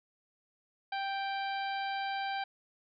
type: harmonic tone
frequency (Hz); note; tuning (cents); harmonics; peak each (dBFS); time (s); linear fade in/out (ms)
785; G5; +2; 1 / 2 / 3 / 4 / 5 / 6; -34 / -40 / -44 / -46 / -48 / -50; 0.92-2.44; 5
effects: none